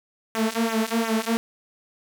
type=tone with flanger; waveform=sawtooth; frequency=225.2 Hz; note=A3; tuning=40 cents sharp; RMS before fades=-24 dBFS; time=0.35-1.37 s; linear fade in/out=0 ms; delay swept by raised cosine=0.21 to 4.51 ms; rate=2.8 Hz; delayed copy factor=-0.9; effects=none